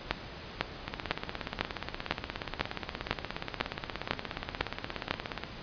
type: two click trains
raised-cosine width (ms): 0.3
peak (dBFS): -17 / -9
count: 78 / 11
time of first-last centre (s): 0.88-5.436 / 0.11-5.11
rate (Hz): 16.9 / 2
effects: pink hiss -44 dBFS RMS until 5.62 s + resampled to 11025 Hz